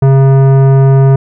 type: tone with tanh clipping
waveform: sine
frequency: 135.3 Hz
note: C#3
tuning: 42 cents flat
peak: -5 dBFS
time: 0.02-1.16 s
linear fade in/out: 5 ms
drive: 15 dB
effects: none